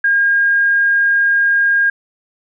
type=tone; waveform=sine; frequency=1619 Hz; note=G#6; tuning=45 cents flat; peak=-10 dBFS; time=0.04-1.9 s; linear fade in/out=5 ms; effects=none